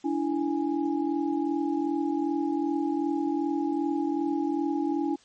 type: tone cluster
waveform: sine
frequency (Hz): 288.8 / 331.4 / 828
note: D4 / E4 / G#5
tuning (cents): -29 / +9 / -5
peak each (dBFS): -27 / -28 / -35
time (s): 0.04-5.16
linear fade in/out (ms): 10
effects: white hiss -59 dBFS RMS until 5.24 s + MP3 32 kbps